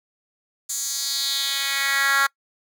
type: tone with high-pass filter sweep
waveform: 10% pulse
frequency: 275.6 Hz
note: C#4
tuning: 10 cents flat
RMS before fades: -23 dBFS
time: 0.69-2.27 s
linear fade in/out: 10 ms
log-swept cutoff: 7200 to 1400 Hz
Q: 2.5
effects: noise-tail reverb RT60 0.1 s tail -25 dB re dry